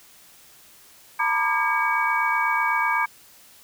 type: tone cluster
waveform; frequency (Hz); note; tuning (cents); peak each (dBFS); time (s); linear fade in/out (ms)
sine; 913 / 981 / 1195 / 1625 / 2266; A#5 / B5 / D6 / G#6 / C#7; -36 / -12 / +30 / -38 / +37; -26; 1.19-3.06; 10
effects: white hiss -51 dBFS RMS until 3.63 s